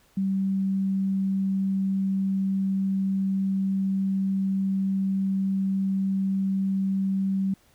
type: tone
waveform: sine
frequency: 193.1 Hz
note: G3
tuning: 26 cents flat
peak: -22 dBFS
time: 0.17-7.54 s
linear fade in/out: 5 ms
effects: pink hiss -61 dBFS RMS until 7.74 s